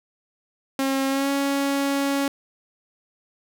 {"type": "tone with pitch glide", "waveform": "sawtooth", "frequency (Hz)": [269.8, 278.3], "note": ["C#4", "C#4"], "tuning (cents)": [-47, 7], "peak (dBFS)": -17, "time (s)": [0.79, 2.28], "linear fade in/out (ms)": 2, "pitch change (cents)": 54, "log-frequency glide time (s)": [1.08, 1.3], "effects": []}